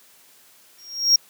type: tone with exponential growth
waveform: triangle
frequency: 5588 Hz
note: F8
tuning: in tune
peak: -8 dBFS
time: 0.78-1.16 s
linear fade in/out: 5 ms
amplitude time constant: 82 ms
effects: white hiss -53 dBFS RMS until 1.29 s + high-pass 150 Hz 12 dB/octave